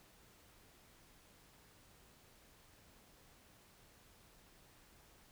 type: silence
effects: pink hiss -65 dBFS RMS until 5.31 s